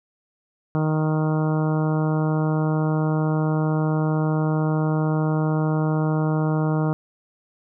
harmonic tone, 155.56 Hz, D#3, in tune, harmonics 1 / 2 / 3 / 4 / 5 / 6 / 7 / 8 / 9, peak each -20 / -26 / -30 / -32 / -34 / -36 / -37 / -38 / -39 dBFS, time 0.75-6.93 s, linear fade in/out 0 ms, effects none

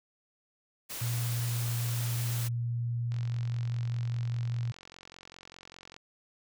white noise, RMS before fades -39 dBFS, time 0.89-2.49 s, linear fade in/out 20 ms
sine tone, 118.6 Hz, A#2, 30 cents sharp, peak -29 dBFS, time 1.01-4.72 s, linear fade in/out 10 ms
click train, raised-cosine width 0.2 ms, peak -30 dBFS, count 129, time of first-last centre 3.12-5.964 s, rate 45 Hz
effects none

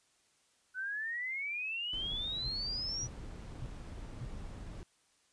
sine exponential sweep, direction up, 1488 to 5920 Hz, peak -35 dBFS, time 0.74-3.08 s, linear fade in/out 50 ms
brown noise, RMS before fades -45 dBFS, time 1.93-4.83 s, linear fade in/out 0 ms
sine tone bursts, 122.4 Hz, B2, 15 cents flat, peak -39 dBFS, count 4, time 2.44-4.25 s, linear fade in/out 0 ms, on 40 ms, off 550 ms
effects white hiss -71 dBFS RMS until 5.32 s + resampled to 22050 Hz

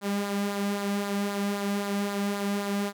sawtooth tone with flanger, 201.6 Hz, G3, 49 cents sharp, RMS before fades -29 dBFS, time 0.01-2.93 s, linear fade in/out 50 ms, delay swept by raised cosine 0.33 to 2.23 ms, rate 3.8 Hz, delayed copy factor -0.5, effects none

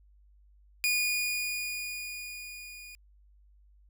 sawtooth tone with level ramp, 2449 Hz, D#7, 28 cents flat, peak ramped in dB -21 to -42 dBFS, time 0.84-2.95 s, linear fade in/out 0 ms, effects added 50 Hz sine -57 dBFS peak until 3.89 s

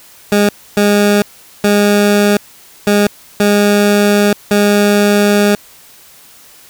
20% pulse tone bursts at uneven times, 205.2 Hz, G#3, 21 cents flat, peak -3 dBFS, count 6, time 0.32-0.49 / 0.77-1.22 / 1.64-2.37 / 2.87-3.07 / 3.4-4.33 / 4.51-5.55 s, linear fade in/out 2 ms, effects white hiss -41 dBFS RMS until 6.69 s

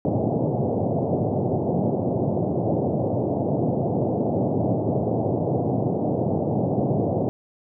pink band-pass noise, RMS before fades -23 dBFS, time 0.05-7.29 s, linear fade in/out 0 ms, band 100 to 750 Hz, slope 48 dB/octave, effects none

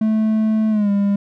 triangle tone with pitch glide, 218 to 201.1 Hz, A3 to G3, -16 to +44 cents, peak -12 dBFS, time 0.01-1.16 s, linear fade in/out 5 ms, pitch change -140 cents, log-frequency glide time 0.7-0.9 s, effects none

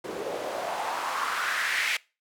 white noise with band-pass filter sweep, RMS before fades -30 dBFS, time 0.04-1.97 s, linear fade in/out 5 ms, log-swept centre 390 to 2300 Hz, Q 3, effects noise-tail reverb RT60 0.3 s tail -23 dB re dry

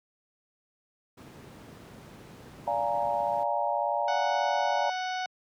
brown noise, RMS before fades -40 dBFS, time 1.17-3.44 s, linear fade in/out 10 ms
sine chord, Bb dominant seventh, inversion first, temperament equal with one note detuned, 581.9 / 698.5 / 830.6 / 932.3 Hz, D5 / F5 / Ab5 / Bb5, -16 / 0 / 0 / 0 cents, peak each -31 dBFS, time 2.67-4.9 s, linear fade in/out 5 ms
harmonic tone, 740 Hz, F#5, in tune, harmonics 1 / 2 / 3 / 4 / 5 / 6 / 7 / 8, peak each -31 / -37 / -41 / -43 / -45 / -47 / -48 / -49 dBFS, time 4.08-5.26 s, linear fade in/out 2 ms
effects high-pass 150 Hz 12 dB/octave

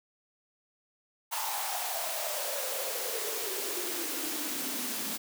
white noise with high-pass filter sweep, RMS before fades -34 dBFS, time 1.31-5.18 s, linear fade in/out 20 ms, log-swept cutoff 890 to 220 Hz, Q 7.6, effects none

